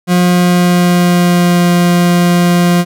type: tone with pitch glide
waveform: 40% pulse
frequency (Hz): 178.2 to 175.14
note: F3 to F3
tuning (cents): +35 to +5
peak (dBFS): -6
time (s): 0.07-2.85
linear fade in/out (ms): 50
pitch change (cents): -30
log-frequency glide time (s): 0.19-1.67
effects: none